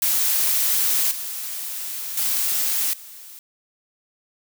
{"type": "noise with level steps", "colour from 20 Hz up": "blue", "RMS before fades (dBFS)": [-20, -30, -22, -41], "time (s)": [0.02, 3.39], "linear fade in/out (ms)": 2, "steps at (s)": [1.11, 2.17, 2.93], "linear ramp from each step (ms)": 5, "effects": []}